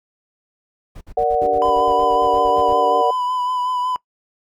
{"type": "noise bursts", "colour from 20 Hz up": "brown", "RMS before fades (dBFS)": -35, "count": 16, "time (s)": [0.95, 2.737], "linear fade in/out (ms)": 10, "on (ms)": 62, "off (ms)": 53}
{"type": "chord", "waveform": "sine", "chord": "Bb augmented", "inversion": "none", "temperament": "equal", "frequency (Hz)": [466.2, 587.3, 740], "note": ["Bb4", "D5", "F#5"], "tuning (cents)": [0, 0, 0], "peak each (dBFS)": [-19, -21, -17], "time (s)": [1.17, 3.11], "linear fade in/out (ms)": 5}
{"type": "harmonic tone", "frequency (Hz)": 98, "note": "G2", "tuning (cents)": 0, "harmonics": [3, 4, 5, 6, 7], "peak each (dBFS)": [-30, -27, -34, -41, -35], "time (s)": [1.41, 3.02], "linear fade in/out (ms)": 10}
{"type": "tone with vibrato", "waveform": "triangle", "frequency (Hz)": 999, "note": "B5", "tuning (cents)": 20, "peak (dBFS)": -17, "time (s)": [1.62, 3.96], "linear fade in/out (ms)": 0, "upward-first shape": "sine", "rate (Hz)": 5.4, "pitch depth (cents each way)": 25}
{"effects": ["noise-tail reverb RT60 0.1 s tail -22 dB re dry"]}